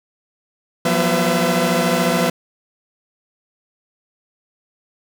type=tone cluster; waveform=sawtooth; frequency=171.5 / 185.3 / 242.7 / 508 / 670 Hz; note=F3 / F#3 / B3 / B4 / E5; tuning=-31 / +3 / -30 / +49 / +28 cents; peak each=-18 dBFS; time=0.85-2.3 s; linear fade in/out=5 ms; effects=none